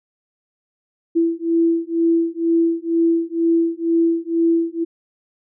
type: beating tone pair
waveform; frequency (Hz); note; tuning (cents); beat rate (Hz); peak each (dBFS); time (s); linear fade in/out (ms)
sine; 331.9 / 334; E4 / E4; +12 / +23; 2.1; -18; 1.15-4.85; 20
effects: none